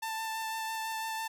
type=tone with vibrato; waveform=sawtooth; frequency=888 Hz; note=A5; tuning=16 cents sharp; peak=-30 dBFS; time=0.02-1.28 s; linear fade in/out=10 ms; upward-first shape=sine; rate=6 Hz; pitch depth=12 cents each way; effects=none